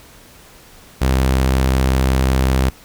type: tone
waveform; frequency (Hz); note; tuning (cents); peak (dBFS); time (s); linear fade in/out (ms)
sawtooth; 65.41; C2; 0; -9; 1.01-2.7; 10
effects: pink hiss -44 dBFS RMS until 2.84 s